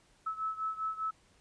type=beating tone pair; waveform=sine; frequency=1300 / 1305 Hz; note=E6 / E6; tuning=-24 / -18 cents; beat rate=5 Hz; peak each=-35 / -38 dBFS; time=0.26-1.11 s; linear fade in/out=10 ms; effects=pink hiss -66 dBFS RMS until 1.4 s + resampled to 22050 Hz